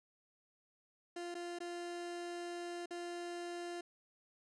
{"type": "tone with dropouts", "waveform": "30% pulse", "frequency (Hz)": 347.8, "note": "F4", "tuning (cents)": -7, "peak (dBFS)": -39, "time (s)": [1.16, 3.81], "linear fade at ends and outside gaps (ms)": 5, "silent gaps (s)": [[1.344, 1.35], [1.588, 1.603], [2.859, 2.907]], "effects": ["resampled to 22050 Hz"]}